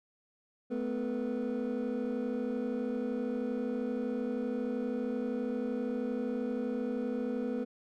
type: tone cluster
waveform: triangle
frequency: 219.1 / 251.8 / 439.2 / 489.6 Hz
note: A3 / B3 / A4 / B4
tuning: -7 / +34 / -3 / -15 cents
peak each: -35 / -32 / -38 / -35 dBFS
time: 0.7-7.65 s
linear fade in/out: 20 ms
effects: tanh soft clip ceiling -23 dBFS